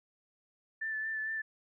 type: tone with vibrato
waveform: sine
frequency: 1760 Hz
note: A6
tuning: in tune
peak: -33 dBFS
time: 0.81-1.42 s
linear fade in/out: 10 ms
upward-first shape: sine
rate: 4.4 Hz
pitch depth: 21 cents each way
effects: none